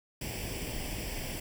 pink noise with comb filter, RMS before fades -37 dBFS, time 0.21-1.4 s, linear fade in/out 5 ms, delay 0.38 ms, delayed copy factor +0.75, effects none

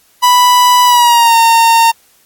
45% pulse tone with pitch glide, 987.8 to 916.3 Hz, B5 to A#5, 0 to -30 cents, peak -5 dBFS, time 0.22-1.92 s, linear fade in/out 20 ms, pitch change -130 cents, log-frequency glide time 0.85-1.36 s, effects white hiss -50 dBFS RMS until 2.25 s + AAC 64 kbps

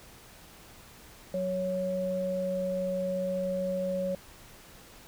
sine tone pair together, 185 / 554.4 Hz, F#3 / C#5, 0 / 0 cents, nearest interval octave + perfect fifth, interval 1900 cents, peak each -34 / -29 dBFS, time 1.34-4.15 s, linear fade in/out 2 ms, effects pink hiss -52 dBFS RMS until 5.07 s

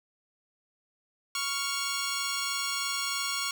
10% pulse tone pair together, 1112.9 / 1396.9 Hz, C#6 / F6, +6 / 0 cents, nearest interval major third, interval 394 cents, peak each -23 / -25 dBFS, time 1.35-3.51 s, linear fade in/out 2 ms, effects none

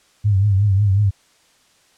sine tone with vibrato, 100 Hz, G2, 35 cents sharp, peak -12 dBFS, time 0.24-1.11 s, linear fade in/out 20 ms, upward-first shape triangle, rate 5.5 Hz, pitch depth 110 cents each way, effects white hiss -56 dBFS RMS until 1.97 s + low-pass 8000 Hz 12 dB/octave

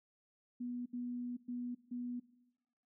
sine tone bursts at uneven times, 244.4 Hz, B3, 18 cents flat, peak -38 dBFS, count 4, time 0.6-0.86 / 0.93-1.37 / 1.48-1.75 / 1.91-2.2 s, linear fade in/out 10 ms, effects noise-tail reverb RT60 1.0 s tail -19 dB re dry

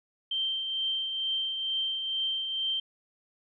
sine tone with tremolo, 3136 Hz, G7, in tune, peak -26 dBFS, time 0.31-2.8 s, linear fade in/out 5 ms, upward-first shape triangle, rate 2.2 Hz, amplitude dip 45%, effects none

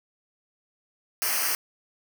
white noise with comb filter, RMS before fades -26 dBFS, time 1.22-1.55 s, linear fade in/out 0 ms, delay 0.27 ms, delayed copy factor -0.9, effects none

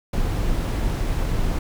brown noise, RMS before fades -22 dBFS, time 0.13-1.59 s, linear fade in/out 5 ms, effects none

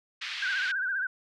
pink band-pass noise, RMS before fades -36 dBFS, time 0.21-0.72 s, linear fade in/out 10 ms, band 1700 to 4200 Hz, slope 24 dB/octave
sine tone with vibrato, 1540 Hz, G6, 31 cents flat, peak -27 dBFS, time 0.42-1.07 s, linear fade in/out 5 ms, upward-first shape triangle, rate 15 Hz, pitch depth 110 cents each way
effects none

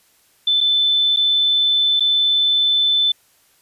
sine tone with dropouts, 3521 Hz, A7, in tune, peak -13 dBFS, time 0.47-3.12 s, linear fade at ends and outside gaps 5 ms, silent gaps 0.606-0.61 / 1.163-1.17 / 1.997-2.005 s, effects white hiss -57 dBFS RMS until 3.61 s + resampled to 32000 Hz

